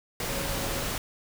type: tone in noise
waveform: sine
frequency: 553 Hz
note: C#5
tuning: 4 cents flat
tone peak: -38 dBFS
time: 0.29-0.83 s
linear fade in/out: 2 ms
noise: pink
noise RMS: -31 dBFS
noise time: 0.2-0.98 s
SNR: -10 dB
effects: none